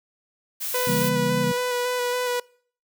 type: noise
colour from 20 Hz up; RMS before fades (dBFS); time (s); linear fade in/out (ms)
blue; -29; 0.6-1.1; 20
type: tone with vibrato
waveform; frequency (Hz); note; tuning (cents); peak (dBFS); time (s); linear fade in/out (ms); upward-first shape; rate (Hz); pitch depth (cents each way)
sawtooth; 493.9; B4; 0; -19; 0.74-2.4; 5; square; 3.6; 14
type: chord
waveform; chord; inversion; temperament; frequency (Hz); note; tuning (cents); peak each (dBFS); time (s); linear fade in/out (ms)
sine; C# diminished seventh; none; just; 138.59 / 166.31 / 199.57 / 239.5; C#3 / E3 / G3 / Bb3; 0 / +16 / +31 / +47; -28; 0.87-1.52; 5
effects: noise-tail reverb RT60 0.5 s tail -23 dB re dry